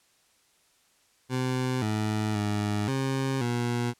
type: tone with pitch steps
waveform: 20% pulse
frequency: 128.2 / 107.4 / 104.2 / 134.1 / 120.2 Hz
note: C3 / A2 / G#2 / C3 / B2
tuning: -35 / -41 / +6 / +43 / -46 cents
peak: -21 dBFS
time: 1.29-3.94 s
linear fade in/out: 50 ms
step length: 530 ms
effects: white hiss -65 dBFS RMS until 3.99 s + low-pass 10000 Hz 12 dB/octave